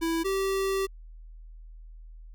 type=tone pair in turn; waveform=square; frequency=329.6 / 387.5 Hz; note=E4 / G4; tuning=0 / -20 cents; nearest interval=minor third; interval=280 cents; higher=second; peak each=-26 dBFS; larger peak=neither; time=0.01-0.24 / 0.24-0.87 s; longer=second; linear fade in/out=20 ms; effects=added 40 Hz sine -43 dBFS peak until 2.34 s